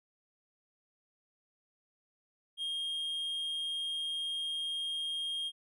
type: tone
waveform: triangle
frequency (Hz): 3231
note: G#7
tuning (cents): -48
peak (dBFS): -32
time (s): 2.57-5.52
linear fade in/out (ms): 50
effects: none